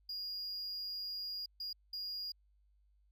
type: tone bursts at uneven times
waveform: triangle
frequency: 4853 Hz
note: D#8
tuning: 44 cents flat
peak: -38 dBFS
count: 3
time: 0.09-1.46 / 1.6-1.73 / 1.93-2.32 s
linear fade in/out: 5 ms
effects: added 50 Hz sine -67 dBFS peak until 3.11 s